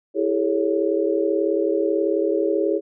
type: chord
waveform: sine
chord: A dominant seventh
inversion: second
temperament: equal with one note detuned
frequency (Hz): 329.6 / 401.6 / 440 / 554.4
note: E4 / G4 / A4 / C#5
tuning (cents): 0 / +42 / 0 / 0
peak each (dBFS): -23 / -22 / -25 / -25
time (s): 0.14-2.81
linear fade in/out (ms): 50
effects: none